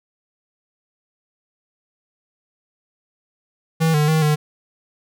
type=tone with pitch steps; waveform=square; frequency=161.7 / 150 / 157.9 / 150.8 Hz; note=E3 / D3 / D#3 / D3; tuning=-33 / +37 / +26 / +46 cents; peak=-15 dBFS; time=3.8-4.36 s; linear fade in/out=20 ms; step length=140 ms; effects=none